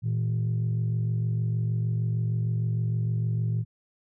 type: tone pair together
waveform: sine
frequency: 114.8 / 161.31 Hz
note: A#2 / E3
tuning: -26 / -37 cents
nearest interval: tritone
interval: 589 cents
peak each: -23 / -29 dBFS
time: 0.02-3.65 s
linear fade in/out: 50 ms
effects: tanh soft clip ceiling -20 dBFS